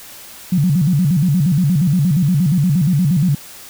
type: tone with vibrato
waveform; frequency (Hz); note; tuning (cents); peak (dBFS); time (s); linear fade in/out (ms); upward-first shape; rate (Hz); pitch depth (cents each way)
sine; 161.1; E3; -39; -11; 0.52-3.35; 5; square; 8.5; 220
effects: white hiss -37 dBFS RMS until 3.69 s